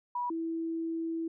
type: tone pair in turn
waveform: sine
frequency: 974 / 328.4 Hz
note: B5 / E4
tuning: -24 / -6 cents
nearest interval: octave + perfect fifth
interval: 1882 cents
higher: first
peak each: -30 / -31 dBFS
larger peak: first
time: 0.15-0.3 / 0.3-1.28 s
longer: second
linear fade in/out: 5 ms
effects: none